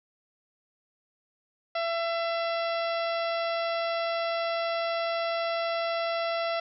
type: harmonic tone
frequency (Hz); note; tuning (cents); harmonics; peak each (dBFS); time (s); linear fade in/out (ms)
671; E5; +31; 1 / 2 / 3 / 4 / 5 / 6 / 7 / 8; -28 / -34 / -38 / -40 / -42 / -44 / -45 / -46; 1.75-6.6; 5
effects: none